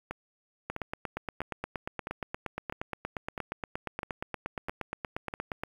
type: two click trains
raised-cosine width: 0.5 ms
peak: -20 / -18 dBFS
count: 9 / 43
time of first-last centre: 0.11-5.339 / 0.7-5.635 s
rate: 1.53 / 8.51 Hz
effects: 8-bit